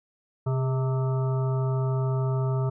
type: harmonic tone with a mistuned harmonic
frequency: 130 Hz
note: C3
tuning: 11 cents flat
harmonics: 1 / 3 / 5 / 7 / 9 / 10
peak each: -23 / -33 / -37 / -40 / -42 / -43 dBFS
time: 0.46-2.7 s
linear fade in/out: 10 ms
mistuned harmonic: 3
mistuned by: +59 cents
effects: none